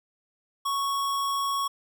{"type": "tone", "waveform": "square", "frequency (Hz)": 1108.7, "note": "C#6", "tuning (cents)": 0, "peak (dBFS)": -26, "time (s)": [0.65, 1.68], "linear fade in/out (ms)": 10, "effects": []}